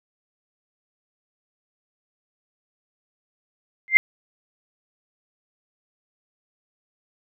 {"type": "tone with exponential growth", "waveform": "sine", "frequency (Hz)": 2093, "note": "C7", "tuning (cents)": 0, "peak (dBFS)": -4, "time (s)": [3.88, 3.97], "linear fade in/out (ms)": 0, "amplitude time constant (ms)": 19, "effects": []}